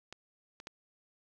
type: clicks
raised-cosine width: 0.2 ms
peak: -27 / -30 / -25 dBFS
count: 3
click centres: 0.126 / 0.601 / 0.671 s
effects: none